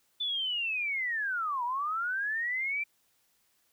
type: linear two-way sweep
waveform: sine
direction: down then up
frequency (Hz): 3520 to 938 to 2364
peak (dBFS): -29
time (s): 0.2-2.84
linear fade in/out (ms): 10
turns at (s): 1.64
effects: white hiss -71 dBFS RMS until 3.72 s